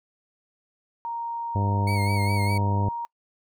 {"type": "tone with pitch glide", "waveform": "sine", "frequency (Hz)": [932.3, 937.7], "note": ["A#5", "A#5"], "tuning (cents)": [0, 10], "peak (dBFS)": -28, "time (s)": [1.05, 3.05], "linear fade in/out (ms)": 0, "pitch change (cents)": 10, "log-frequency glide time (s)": [1.77, 2.78]}
{"type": "harmonic tone", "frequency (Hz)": 100.5, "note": "G2", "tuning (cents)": 44, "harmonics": [1, 2, 3, 4, 5, 6, 7, 8, 9], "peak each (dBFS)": [-22, -31, -36, -38, -38, -39, -41, -46, -47], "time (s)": [1.55, 2.89], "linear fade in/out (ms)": 5}
{"type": "tone with vibrato", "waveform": "35% pulse", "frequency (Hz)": 2200, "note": "C#7", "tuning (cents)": -14, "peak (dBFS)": -29, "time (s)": [1.87, 2.58], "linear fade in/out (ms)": 5, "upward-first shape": "sine", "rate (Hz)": 4.9, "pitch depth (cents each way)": 68}
{"effects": ["noise-tail reverb RT60 0.1 s tail -26 dB re dry"]}